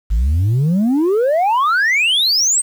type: exponential sweep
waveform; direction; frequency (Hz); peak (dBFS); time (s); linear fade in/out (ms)
sine; up; 49 to 8530; -9; 0.1-2.62; 20
effects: tanh soft clip ceiling -11 dBFS + 7-bit